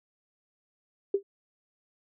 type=tone with exponential decay; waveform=sine; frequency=396.7 Hz; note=G4; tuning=21 cents sharp; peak=-18 dBFS; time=1.14-1.23 s; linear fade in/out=5 ms; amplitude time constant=18 ms; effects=none